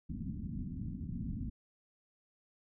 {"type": "low-pass noise", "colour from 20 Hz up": "white", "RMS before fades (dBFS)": -40, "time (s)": [0.09, 1.5], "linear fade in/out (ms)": 10, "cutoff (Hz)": 250, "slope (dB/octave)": 48, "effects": []}